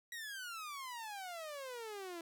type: exponential sweep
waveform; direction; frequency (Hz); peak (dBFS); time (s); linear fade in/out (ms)
sawtooth; down; 1933 to 329.6; -40; 0.12-2.21; 2
effects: none